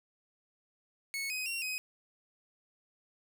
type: tone with pitch steps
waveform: sawtooth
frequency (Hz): 2203 / 2515 / 2746 / 2520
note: C#7 / D#7 / F7 / D#7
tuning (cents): -11 / +18 / -30 / +21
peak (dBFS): -31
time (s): 1.14-1.78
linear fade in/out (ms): 0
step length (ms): 160
effects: none